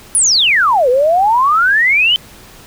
sine exponential two-way sweep, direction down then up, 10548 to 480.8 to 3110 Hz, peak -8 dBFS, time 0.15-2.16 s, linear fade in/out 0 ms, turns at 0.89 s, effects pink hiss -39 dBFS RMS until 2.66 s

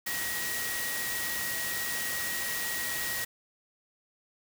sine tone in noise, 1900 Hz, A#6, 33 cents sharp, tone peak -35 dBFS, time 0.06-3.25 s, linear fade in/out 10 ms, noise white, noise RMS -34 dBFS, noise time 0.06-3.25 s, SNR -4 dB, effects none

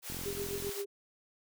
white high-pass noise, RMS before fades -42 dBFS, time 0.02-0.85 s, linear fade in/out 50 ms, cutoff 380 Hz, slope 48 dB/octave
click train, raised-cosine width 3 ms, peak -31 dBFS, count 27, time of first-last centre 0.1-0.692 s, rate 43.9 Hz
sine tone with tremolo, 401.5 Hz, G4, 41 cents sharp, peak -33 dBFS, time 0.25-0.86 s, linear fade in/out 10 ms, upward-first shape triangle, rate 7.6 Hz, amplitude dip 90%
effects none

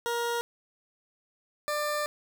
20% pulse tone pair in turn, 471.9 / 594.6 Hz, A#4 / D5, +21 / +21 cents, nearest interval major third, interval 400 cents, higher second, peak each -23 dBFS, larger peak neither, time 0.06-0.41 / 1.68-2.06 s, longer second, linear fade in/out 0 ms, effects none

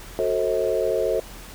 sine chord, F# diminished seventh, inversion none, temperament just, 370 / 444 / 532.8 / 639.4 Hz, F#4 / A4 / C5 / Eb5, 0 / +16 / +31 / +47 cents, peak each -27 / -24 / -25 / -26 dBFS, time 0.19-1.2 s, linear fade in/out 0 ms, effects added 42 Hz sine -42 dBFS peak until 1.54 s + pink hiss -42 dBFS RMS until 1.54 s

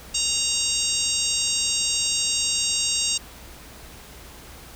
harmonic tone with a mistuned harmonic, 932.3 Hz, A#5, in tune, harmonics 3 / 4 / 5 / 6 / 7 / 8 / 9, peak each -29 / -29 / -29 / -29 / -29 / -29 / -29 dBFS, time 0.14-3.18 s, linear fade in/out 10 ms, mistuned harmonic 8, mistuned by +23 cents, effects added 60 Hz sine -47 dBFS peak until 4.75 s + pink hiss -44 dBFS RMS until 4.75 s

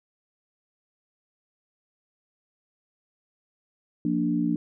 sine chord, Bb major, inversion second, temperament equal, 174.61 / 233.1 / 293.7 Hz, F3 / Bb3 / D4, 0 / 0 / 0 cents, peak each -28 / -27 / -25 dBFS, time 4.05-4.56 s, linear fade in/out 2 ms, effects none

